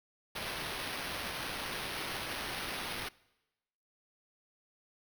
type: noise with sample-and-hold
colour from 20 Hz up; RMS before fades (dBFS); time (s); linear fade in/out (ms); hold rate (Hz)
white; -39; 0.35-3.09; 10; 7350
effects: noise-tail reverb RT60 1.0 s tail -23 dB re dry